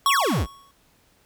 square exponential sweep, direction down, 4595 to 46.01 Hz, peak -21 dBFS, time 0.06-0.47 s, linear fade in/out 50 ms
square tone with exponential decay, 1108.7 Hz, C#6, in tune, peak -16 dBFS, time 0.06-0.71 s, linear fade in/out 1 ms, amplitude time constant 140 ms
effects pink hiss -61 dBFS RMS until 1.25 s

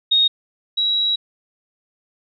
sine tone pair in turn, 3729 / 3875 Hz, A#7 / B7, 0 / -34 cents, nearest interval minor second, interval 66 cents, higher second, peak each -12 / -16 dBFS, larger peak first, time 0.11-0.28 / 0.77-1.16 s, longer second, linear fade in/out 10 ms, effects none

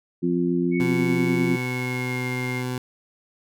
harmonic tone, 87.31 Hz, F2, in tune, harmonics 2 / 3 / 4, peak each -24 / -24 / -24 dBFS, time 0.22-1.57 s, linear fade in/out 20 ms
sine tone with pitch glide, 2217 to 2125 Hz, C#7 to C7, 0 to +26 cents, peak -30 dBFS, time 0.71-2.64 s, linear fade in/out 50 ms, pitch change -74 cents, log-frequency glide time 1.5-2.29 s
20% pulse tone, 126 Hz, B2, 35 cents sharp, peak -21 dBFS, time 0.8-2.78 s, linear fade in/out 2 ms
effects none

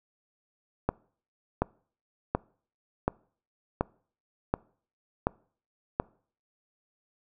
click train, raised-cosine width 1 ms, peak -10 dBFS, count 8, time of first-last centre 0.89-5.999 s, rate 1.37 Hz, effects noise-tail reverb RT60 0.5 s tail -25 dB re dry

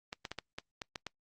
clicks, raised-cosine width 0.2 ms, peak -21 dBFS, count 8, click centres 0.129 / 0.252 / 0.316 / 0.387 / 0.585 / 0.818 / 0.958 / 1.067 s, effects noise-tail reverb RT60 0.1 s tail -25 dB re dry + Opus 32 kbps

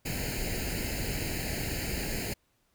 pink noise with comb filter, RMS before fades -33 dBFS, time 0.05-2.34 s, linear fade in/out 10 ms, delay 0.43 ms, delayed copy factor +0.85, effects pink hiss -72 dBFS RMS until 2.74 s

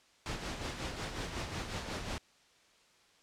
pink noise with tremolo, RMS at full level -37 dBFS, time 0.26-2.18 s, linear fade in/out 0 ms, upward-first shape sine, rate 5.5 Hz, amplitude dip 50%, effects white hiss -65 dBFS RMS until 3.22 s + low-pass 6000 Hz 12 dB/octave

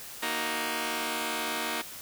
5% pulse chord, D# minor, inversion second, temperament just, 233.3 / 311.1 / 373.4 Hz, A#3 / D#4 / F#4, +2 / 0 / +16 cents, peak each -23 / -22 / -25 dBFS, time 0.22-1.82 s, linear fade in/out 10 ms, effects white hiss -43 dBFS RMS until 2.01 s

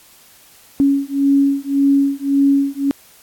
sine beating tone pair, 277.2 / 279 Hz, C#4 / C#4, 0 / +11 cents, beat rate 1.8 Hz, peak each -15 dBFS, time 0.8-2.91 s, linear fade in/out 0 ms, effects white hiss -47 dBFS RMS until 3.22 s + AAC 64 kbps

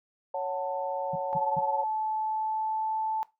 sine chord, F# minor, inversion second, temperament just, 555 / 740 / 888 Hz, C#5 / F#5 / A5, +2 / 0 / +16 cents, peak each -32 / -35 / -33 dBFS, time 0.34-1.84 s, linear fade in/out 5 ms
sine tone bursts, 161.2 Hz, E3, 38 cents flat, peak -32 dBFS, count 3, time 1.13-1.591 s, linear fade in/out 5 ms, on 27 ms, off 190 ms
sine tone with pitch glide, 869 to 876.6 Hz, A5 to A5, -22 to -7 cents, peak -27 dBFS, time 1.33-3.23 s, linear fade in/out 0 ms, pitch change +15 cents, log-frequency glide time 2.14-2.95 s
effects noise-tail reverb RT60 0.2 s tail -18 dB re dry

